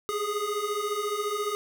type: tone cluster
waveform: square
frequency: 407 / 421.4 / 1239 Hz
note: G#4 / G#4 / D#6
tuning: -35 / +25 / -8 cents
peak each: -34 / -32 / -33 dBFS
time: 0.09-1.55 s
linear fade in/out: 0 ms
effects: none